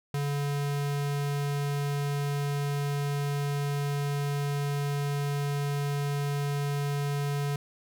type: tone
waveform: square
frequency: 143 Hz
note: D3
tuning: 46 cents flat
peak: -28 dBFS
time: 0.14-7.56 s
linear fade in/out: 2 ms
effects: none